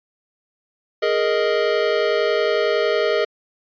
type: chord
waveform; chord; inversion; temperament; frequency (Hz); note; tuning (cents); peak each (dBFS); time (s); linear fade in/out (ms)
square; Ab suspended second; none; equal; 415.3 / 466.2 / 622.3; Ab4 / Bb4 / Eb5; 0 / 0 / 0; -22; 1.02-3.25; 10
effects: resampled to 11025 Hz